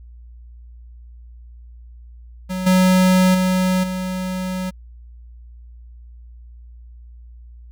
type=tone with level steps; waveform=square; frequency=185 Hz; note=F#3; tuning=in tune; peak=-23 / -12 / -16 / -23 dBFS; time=2.49-4.71 s; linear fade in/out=20 ms; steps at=2.66 / 3.34 / 3.83 s; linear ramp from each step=10 ms; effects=added 59 Hz sine -38 dBFS peak until 7.71 s